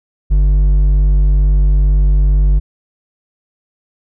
sine tone with hard clipping, 48.89 Hz, G1, 4 cents flat, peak -9 dBFS, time 0.3-2.6 s, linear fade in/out 20 ms, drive 5 dB, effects none

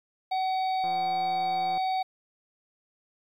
harmonic tone, 754 Hz, F#5, 32 cents sharp, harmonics 1 / 3 / 5 / 6, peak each -25 / -41 / -42 / -44 dBFS, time 0.31-2.03 s, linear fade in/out 10 ms
click train, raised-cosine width 1 ms, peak -30 dBFS, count 163, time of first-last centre 0.84-1.776 s, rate 173 Hz
effects 10-bit

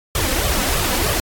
pink noise with flanger, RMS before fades -19 dBFS, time 0.15-1.2 s, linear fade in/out 2 ms, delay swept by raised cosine 1.6 to 4 ms, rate 3.2 Hz, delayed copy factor +0.8, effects AAC 64 kbps

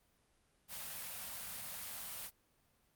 white band-stop noise, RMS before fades -45 dBFS, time 0.68-2.31 s, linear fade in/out 50 ms, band 250 to 500 Hz, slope 48 dB/octave, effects pink hiss -74 dBFS RMS until 2.95 s + Opus 32 kbps

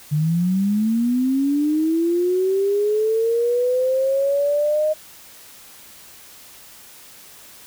sine linear sweep, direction up, 145.7 to 622 Hz, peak -16 dBFS, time 0.11-4.94 s, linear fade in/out 20 ms, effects white hiss -44 dBFS RMS until 7.66 s

